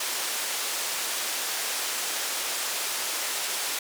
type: band-pass noise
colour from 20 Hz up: white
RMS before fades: -30 dBFS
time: 0-3.79 s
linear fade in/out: 5 ms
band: 430 to 9700 Hz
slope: 12 dB/octave
effects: none